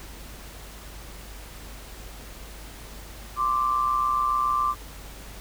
sine tone pair together, 1046.5 / 1173.5 Hz, C6 / D6, 0 / -2 cents, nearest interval major second, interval 198 cents, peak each -27 / -22 dBFS, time 3.36-4.75 s, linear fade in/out 50 ms, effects added 50 Hz sine -42 dBFS peak until 5.4 s + pink hiss -44 dBFS RMS until 5.4 s

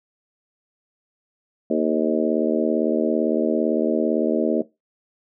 harmonic tone with a mistuned harmonic, 77.78 Hz, D#2, in tune, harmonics 3 / 4 / 5 / 6 / 7 / 8, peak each -23 / -24 / -25 / -26 / -26 / -27 dBFS, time 1.7-4.62 s, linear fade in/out 5 ms, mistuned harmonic 8, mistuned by +17 cents, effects noise-tail reverb RT60 0.2 s tail -18 dB re dry

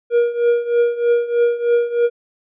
triangle tone with tremolo, 474.9 Hz, A#4, 32 cents sharp, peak -8 dBFS, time 0.1-2.1 s, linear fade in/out 50 ms, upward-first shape triangle, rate 3.2 Hz, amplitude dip 85%, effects resampled to 8000 Hz

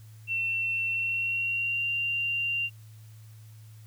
sine tone with pitch glide, 2702 to 2775 Hz, E7 to F7, +42 to -12 cents, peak -26 dBFS, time 0.27-2.7 s, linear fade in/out 50 ms, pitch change +46 cents, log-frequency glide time 0.87-1.87 s, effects added 109 Hz sine -46 dBFS peak until 3.86 s + white hiss -61 dBFS RMS until 3.86 s

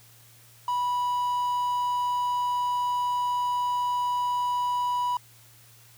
triangle tone with quantisation, 982 Hz, B5, 10 cents flat, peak -22 dBFS, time 0.68-5.17 s, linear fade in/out 2 ms, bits 8, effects added 116 Hz sine -56 dBFS peak until 5.97 s + white hiss -55 dBFS RMS until 5.97 s

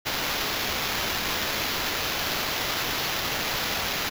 violet noise with sample-and-hold, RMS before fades -28 dBFS, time 0.05-4.1 s, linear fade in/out 20 ms, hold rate 8820 Hz, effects none

